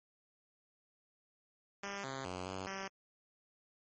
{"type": "tone with pitch steps", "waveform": "5% pulse", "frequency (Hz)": [199.3, 134, 91.3, 94.5, 193.7], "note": ["G3", "C3", "F#2", "F#2", "G3"], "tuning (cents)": [29, 42, -23, 37, -20], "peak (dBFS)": -29, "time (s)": [1.83, 2.88], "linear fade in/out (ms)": 5, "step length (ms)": 210, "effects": ["MP3 32 kbps"]}